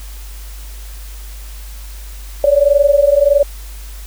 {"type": "tone pair together", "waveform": "sine", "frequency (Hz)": [559.4, 581], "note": ["C#5", "D5"], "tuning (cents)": [16, -19], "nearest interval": "minor second", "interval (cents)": 65, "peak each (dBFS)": -11, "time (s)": [2.44, 3.43], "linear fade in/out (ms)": 2, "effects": ["added 50 Hz sine -28 dBFS peak until 4.06 s", "white hiss -39 dBFS RMS until 4.06 s"]}